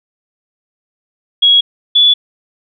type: tone pair in turn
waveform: sine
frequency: 3322 / 3437 Hz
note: G#7 / A7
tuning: 0 / -41 cents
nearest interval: minor second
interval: 59 cents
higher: second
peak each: -5 dBFS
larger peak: neither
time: 1.42-1.61 / 1.95-2.14 s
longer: neither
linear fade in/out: 10 ms
effects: none